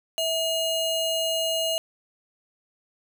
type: ring-modulated tone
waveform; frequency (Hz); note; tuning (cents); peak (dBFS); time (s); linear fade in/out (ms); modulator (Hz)
square; 1760; A6; 0; -21; 0.18-1.78; 0; 1110
effects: none